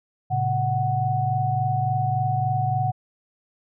sine tone cluster, 113.3 / 136.8 / 743 Hz, A#2 / C#3 / F#5, -49 / -23 / +7 cents, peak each -25 / -26 / -23 dBFS, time 0.3-2.92 s, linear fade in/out 20 ms, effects none

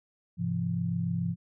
sine chord, F minor, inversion first, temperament equal with one note detuned, 103.83 / 130.81 / 171.12 Hz, Ab2 / C3 / F3, 0 / 0 / -35 cents, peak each -34 / -34 / -29 dBFS, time 0.37-1.36 s, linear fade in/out 50 ms, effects none

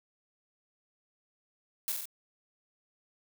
blue noise with echo, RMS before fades -32 dBFS, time 1.88-1.92 s, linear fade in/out 0 ms, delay 45 ms, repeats 3, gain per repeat -3 dB, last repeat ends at 2.055 s, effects none

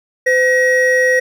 triangle tone pair together, 509.1 / 1900 Hz, C5 / A#6, -47 / +33 cents, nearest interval octave + major seventh, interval 2280 cents, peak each -11 dBFS, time 0.26-1.2 s, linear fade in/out 10 ms, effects none

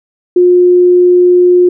sine tone, 357.6 Hz, F4, 41 cents sharp, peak -3 dBFS, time 0.36-1.69 s, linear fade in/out 5 ms, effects none

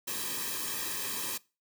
white noise with comb filter, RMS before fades -35 dBFS, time 0.07-1.38 s, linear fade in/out 10 ms, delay 1.4 ms, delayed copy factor -1, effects noise-tail reverb RT60 0.3 s tail -22 dB re dry

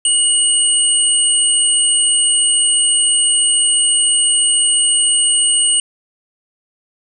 sine tone pair together, 2909 / 8717 Hz, F#7 / C#9, -30 / -30 cents, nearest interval octave + perfect fifth, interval 1900 cents, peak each -16 / -12 dBFS, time 0.05-5.8 s, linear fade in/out 2 ms, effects none

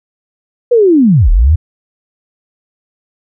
sine linear two-way sweep, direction down then up, 500 to 34.91 to 87.2 Hz, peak -4 dBFS, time 0.71-1.56 s, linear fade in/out 10 ms, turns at 1.3 s, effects none

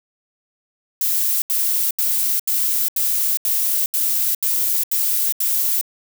violet noise bursts, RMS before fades -19 dBFS, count 10, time 1.01-5.812 s, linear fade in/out 2 ms, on 410 ms, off 78 ms, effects none

